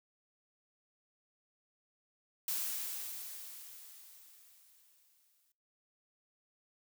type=noise with exponential decay; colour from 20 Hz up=blue; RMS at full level=-35 dBFS; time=2.48-5.52 s; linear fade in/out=2 ms; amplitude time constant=660 ms; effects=noise-tail reverb RT60 0.4 s tail -22 dB re dry